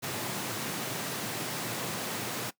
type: high-pass noise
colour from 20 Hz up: pink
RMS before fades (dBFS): -35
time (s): 0.02-2.51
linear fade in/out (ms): 20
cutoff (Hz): 110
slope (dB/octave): 48
effects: noise-tail reverb RT60 0.1 s tail -18 dB re dry